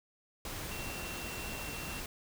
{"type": "tone in noise", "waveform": "sine", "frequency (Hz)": 2722, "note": "F7", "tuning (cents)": -45, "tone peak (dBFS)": -45, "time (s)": [0.71, 2], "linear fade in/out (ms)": 2, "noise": "pink", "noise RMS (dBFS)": -41, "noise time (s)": [0.45, 2.06], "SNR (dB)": -7, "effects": []}